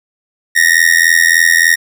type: tone with amplitude modulation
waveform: 45% pulse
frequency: 1864.7 Hz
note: A#6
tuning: in tune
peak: -3 dBFS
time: 0.55-1.76 s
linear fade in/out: 20 ms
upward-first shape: sine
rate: 83.4 Hz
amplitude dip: 95%
effects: none